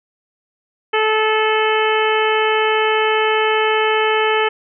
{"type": "harmonic tone", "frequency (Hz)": 434.9, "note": "A4", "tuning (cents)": -20, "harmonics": [1, 2, 3, 4, 5, 6, 7], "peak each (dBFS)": [-17, -20, -22, -23, -24, -25, -25], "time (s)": [0.93, 4.49], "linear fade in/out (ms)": 10, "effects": []}